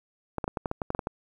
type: clicks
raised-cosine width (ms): 1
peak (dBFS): -15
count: 11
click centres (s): 0.383 / 0.442 / 0.479 / 0.572 / 0.658 / 0.714 / 0.818 / 0.904 / 0.949 / 0.992 / 1.071
effects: 9-bit